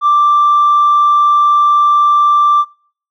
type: tone with tanh clipping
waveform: triangle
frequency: 1176 Hz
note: D6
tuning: 2 cents sharp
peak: -7 dBFS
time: 0.01-2.65 s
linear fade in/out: 50 ms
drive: 5 dB
effects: noise-tail reverb RT60 0.5 s tail -24 dB re dry